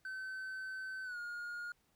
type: tone with pitch glide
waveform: triangle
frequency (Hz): 1530 to 1427.5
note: G6 to F6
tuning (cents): -42 to +37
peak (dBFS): -39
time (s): 0.05-1.72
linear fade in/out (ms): 2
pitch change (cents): -121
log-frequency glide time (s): 1.04-1.18
effects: pink hiss -75 dBFS RMS until 1.95 s